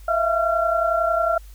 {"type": "tone cluster", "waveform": "sine", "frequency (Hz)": [649, 680, 1368], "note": ["E5", "F5", "F6"], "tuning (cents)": [-27, -46, -36], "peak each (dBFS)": -22, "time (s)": [0.08, 1.38], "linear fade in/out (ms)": 5, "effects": ["added 50 Hz sine -39 dBFS peak until 1.54 s", "white hiss -54 dBFS RMS until 1.54 s"]}